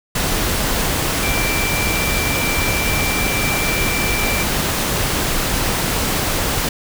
sine tone in noise, 2349 Hz, D7, in tune, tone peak -22 dBFS, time 1.23-4.43 s, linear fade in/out 5 ms, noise pink, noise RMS -19 dBFS, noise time 0.15-6.69 s, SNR -6 dB, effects none

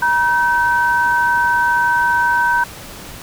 sine tone pair together, 954.6 / 1537 Hz, A#5 / G6, +41 / -35 cents, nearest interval minor sixth, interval 824 cents, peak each -15 dBFS, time 0.02-2.64 s, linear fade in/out 5 ms, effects pink hiss -34 dBFS RMS until 3.22 s

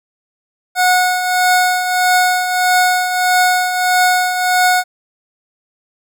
25% pulse tone with tremolo, 730 Hz, F#5, 24 cents flat, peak -5 dBFS, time 0.75-4.84 s, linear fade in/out 50 ms, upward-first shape triangle, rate 1.6 Hz, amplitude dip 60%, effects none

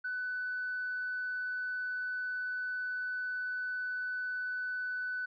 sine tone with hard clipping, 1497 Hz, F#6, 20 cents sharp, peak -34 dBFS, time 0.04-5.26 s, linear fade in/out 10 ms, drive 1 dB, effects resampled to 11025 Hz

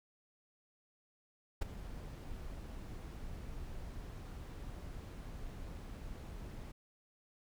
brown noise with ADSR envelope, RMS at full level -30 dBFS, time 1.61-6.72 s, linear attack 13 ms, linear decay 11 ms, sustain -16 dB, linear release 9 ms, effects none

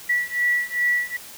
sine beating tone pair, 1947 / 1949.5 Hz, B6 / B6, -25 / -23 cents, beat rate 2.5 Hz, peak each -23 / -22 dBFS, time 0.09-1.17 s, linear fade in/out 10 ms, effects white hiss -41 dBFS RMS until 1.37 s

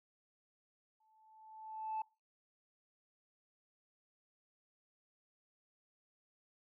sine tone with exponential growth, 874 Hz, A5, 12 cents flat, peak -33 dBFS, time 1-2.02 s, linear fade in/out 5 ms, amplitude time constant 220 ms, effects noise-tail reverb RT60 0.3 s tail -24 dB re dry + tanh soft clip ceiling -33 dBFS

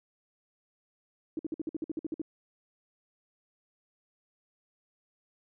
sine tone bursts, 317.5 Hz, D#4, 35 cents sharp, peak -30 dBFS, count 12, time 1.37-2.217 s, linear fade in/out 2 ms, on 22 ms, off 53 ms, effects none

